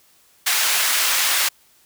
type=high-pass noise; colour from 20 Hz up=pink; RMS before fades=-19 dBFS; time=0.46-1.49 s; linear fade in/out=10 ms; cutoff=1500 Hz; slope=12 dB/octave; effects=white hiss -56 dBFS RMS until 1.85 s